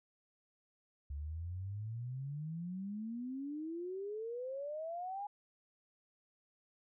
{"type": "exponential sweep", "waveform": "sine", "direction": "up", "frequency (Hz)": [69.3, 830.6], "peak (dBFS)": -39, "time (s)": [1.1, 5.27], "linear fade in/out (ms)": 5, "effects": []}